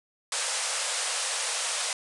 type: band-pass noise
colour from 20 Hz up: white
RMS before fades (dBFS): -30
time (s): 0.32-1.93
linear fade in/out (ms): 2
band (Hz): 470 to 9900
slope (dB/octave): 96
effects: none